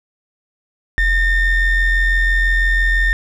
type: ring-modulated tone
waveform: triangle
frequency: 890 Hz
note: A5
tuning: 20 cents sharp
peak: -7 dBFS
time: 0.98-3.13 s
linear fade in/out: 0 ms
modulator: 933 Hz
effects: none